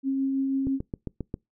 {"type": "tone with tremolo", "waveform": "sine", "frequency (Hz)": 270, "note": "C#4", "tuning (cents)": -45, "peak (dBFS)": -22, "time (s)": [0.03, 0.8], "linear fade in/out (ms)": 50, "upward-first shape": "triangle", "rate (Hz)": 6.1, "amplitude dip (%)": 25}
{"type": "click train", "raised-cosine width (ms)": 3, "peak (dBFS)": -18, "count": 6, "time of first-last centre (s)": [0.67, 1.341], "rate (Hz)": 7.45}
{"effects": ["noise-tail reverb RT60 0.2 s tail -26 dB re dry"]}